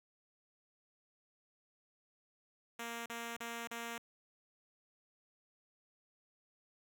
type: tone bursts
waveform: 5% pulse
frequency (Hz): 233.1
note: A#3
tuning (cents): 0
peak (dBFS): -30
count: 4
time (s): 2.79-3.981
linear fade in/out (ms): 5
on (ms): 270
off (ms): 37
effects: none